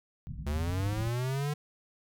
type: low-pass noise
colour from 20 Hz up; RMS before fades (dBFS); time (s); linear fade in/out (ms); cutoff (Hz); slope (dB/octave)
white; -39; 0.27-1.09; 0; 190; 48
type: linear sweep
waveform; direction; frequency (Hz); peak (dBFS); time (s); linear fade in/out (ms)
square; up; 70.4 to 150; -30; 0.46-1.54; 10
effects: none